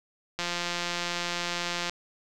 click train, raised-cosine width 0.2 ms, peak -13 dBFS, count 263, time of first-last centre 0.39-1.896 s, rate 174 Hz, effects none

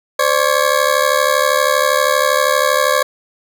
20% pulse ring-modulated tone, 553 Hz, C#5, 4 cents flat, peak -4 dBFS, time 0.19-3.03 s, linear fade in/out 5 ms, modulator 36.3 Hz, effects none

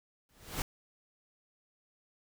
pink noise with exponential growth, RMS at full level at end -32 dBFS, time 0.29-0.62 s, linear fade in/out 1 ms, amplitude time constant 71 ms, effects none

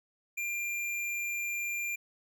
sine tone with hard clipping, 2387 Hz, D7, 28 cents sharp, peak -33 dBFS, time 0.37-1.96 s, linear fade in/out 10 ms, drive 17 dB, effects none

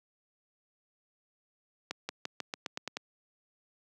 accelerating click train, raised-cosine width 0.2 ms, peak -17 dBFS, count 9, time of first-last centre 1.91-2.969 s, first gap 180 ms, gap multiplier 0.91, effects high-pass 200 Hz 12 dB/octave

